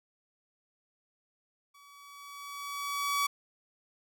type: tone with level ramp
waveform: sawtooth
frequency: 1139 Hz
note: C#6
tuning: 47 cents sharp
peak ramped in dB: -52 to -22 dBFS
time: 1.74-3.27 s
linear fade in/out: 10 ms
effects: none